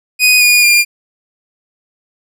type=tone with pitch steps; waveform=sawtooth; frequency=2489 / 2446 / 2404 Hz; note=D#7 / D#7 / D7; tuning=0 / -30 / +40 cents; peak=-3 dBFS; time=0.19-0.85 s; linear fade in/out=50 ms; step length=220 ms; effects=none